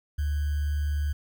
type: tone with sample-and-hold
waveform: sine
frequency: 73.42 Hz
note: D2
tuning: in tune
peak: -24 dBFS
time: 0.18-1.13 s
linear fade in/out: 10 ms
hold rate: 1575 Hz
effects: none